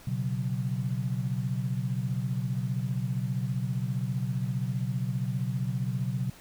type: chord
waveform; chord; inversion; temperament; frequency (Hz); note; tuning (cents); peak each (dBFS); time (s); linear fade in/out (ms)
sine; B suspended second; none; equal; 123.47 / 138.59 / 185; B2 / C#3 / F#3; 0 / 0 / 0; -30 / -32 / -34; 0.07-6.3; 5
effects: pink hiss -52 dBFS RMS until 6.4 s

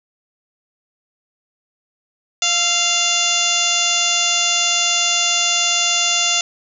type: harmonic tone with a mistuned harmonic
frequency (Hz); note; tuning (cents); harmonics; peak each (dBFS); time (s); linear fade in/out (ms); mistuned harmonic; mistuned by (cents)
697; F5; -4; 1 / 2 / 3 / 4 / 5 / 6 / 7 / 8 / 9 / 10; -28 / -28 / -28 / -20 / -21 / -28 / -26 / -28 / -23 / -22; 2.42-6.41; 2; 2; -39
effects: none

